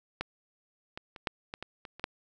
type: clicks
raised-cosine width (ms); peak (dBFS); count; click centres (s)
0.3; -16 / -23 / -29 / -13 / -21 / -22 / -27 / -30 / -14; 9; 0.21 / 0.975 / 1.162 / 1.272 / 1.539 / 1.626 / 1.852 / 1.996 / 2.041
effects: none